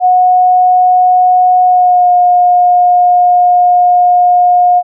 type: tone with pitch glide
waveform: sine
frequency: 730 to 715.4 Hz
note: F#5 to F5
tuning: -24 to +41 cents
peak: -4 dBFS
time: 0-4.83 s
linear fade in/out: 50 ms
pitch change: -35 cents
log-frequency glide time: 1.64-2.11 s
effects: none